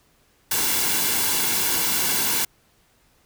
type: noise with comb filter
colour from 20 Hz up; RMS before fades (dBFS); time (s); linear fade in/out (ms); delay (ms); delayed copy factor
white; -22; 0.51-2.45; 5; 1.6; -0.55
effects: pink hiss -61 dBFS RMS until 3.25 s